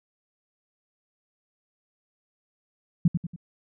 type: tone with echo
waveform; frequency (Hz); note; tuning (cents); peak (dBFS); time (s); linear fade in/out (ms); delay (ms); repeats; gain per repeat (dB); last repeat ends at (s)
sine; 170.1; F3; -45; -14; 3.05-3.08; 5; 94; 3; -7; 3.362
effects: none